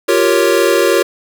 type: chord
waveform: square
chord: G half-diminished seventh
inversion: third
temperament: equal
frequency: 349.2 / 392 / 466.2 / 554.4 Hz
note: F4 / G4 / Bb4 / Db5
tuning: 0 / 0 / 0 / 0 cents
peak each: -16 dBFS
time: 0.08-1.03 s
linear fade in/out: 10 ms
effects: none